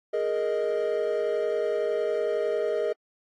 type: chord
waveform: triangle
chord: Ab suspended second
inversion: none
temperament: equal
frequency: 415.3 / 466.2 / 622.3 Hz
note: Ab4 / Bb4 / Eb5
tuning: 0 / 0 / 0 cents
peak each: -26 dBFS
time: 0.13-2.93 s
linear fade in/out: 10 ms
effects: tanh soft clip ceiling -15 dBFS + AAC 32 kbps